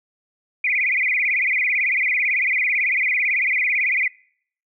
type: tone with vibrato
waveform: sine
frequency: 2217 Hz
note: C#7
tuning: in tune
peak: -17 dBFS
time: 0.64-4.08 s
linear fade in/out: 5 ms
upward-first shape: sine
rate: 18 Hz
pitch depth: 190 cents each way
effects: noise-tail reverb RT60 0.6 s tail -24 dB re dry